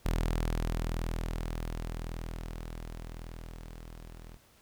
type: tone with level ramp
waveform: sawtooth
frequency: 40.88 Hz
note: E1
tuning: 14 cents flat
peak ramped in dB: -23 to -42 dBFS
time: 0.05-4.37 s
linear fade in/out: 10 ms
effects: pink hiss -62 dBFS RMS until 4.61 s